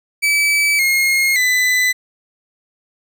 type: tone with pitch steps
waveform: 40% pulse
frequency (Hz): 2300 / 2146 / 2002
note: D7 / C7 / B6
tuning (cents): -37 / +43 / +23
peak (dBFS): -12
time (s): 0.22-1.93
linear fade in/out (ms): 20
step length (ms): 570
effects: none